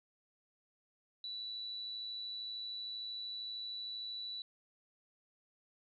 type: tone with amplitude modulation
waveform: sine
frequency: 3951 Hz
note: B7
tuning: in tune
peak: -39 dBFS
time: 1.24-4.42 s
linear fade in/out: 2 ms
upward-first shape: sine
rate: 113 Hz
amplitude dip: 30%
effects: none